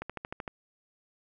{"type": "click train", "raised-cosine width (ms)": 0.5, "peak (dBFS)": -21, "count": 7, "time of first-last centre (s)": [0.02, 0.478], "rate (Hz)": 13.1, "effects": []}